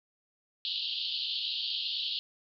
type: band-pass noise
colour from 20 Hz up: pink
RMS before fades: -34 dBFS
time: 0.65-2.19 s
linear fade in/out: 0 ms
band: 2900 to 4600 Hz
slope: 96 dB/octave
effects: none